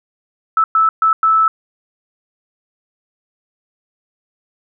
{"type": "tone bursts at uneven times", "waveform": "sine", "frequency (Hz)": 1311, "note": "E6", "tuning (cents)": -10, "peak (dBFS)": -9, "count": 4, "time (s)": [[0.57, 0.64], [0.75, 0.89], [1.02, 1.13], [1.23, 1.48]], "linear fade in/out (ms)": 2, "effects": []}